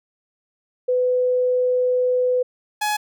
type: tone pair in turn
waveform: sine / sawtooth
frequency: 501 / 842.6 Hz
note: B4 / G#5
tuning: +25 / +25 cents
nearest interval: major sixth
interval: 900 cents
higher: second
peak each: -16 dBFS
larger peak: neither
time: 0.88-2.43 / 2.81-2.97 s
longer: first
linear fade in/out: 10 ms
effects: none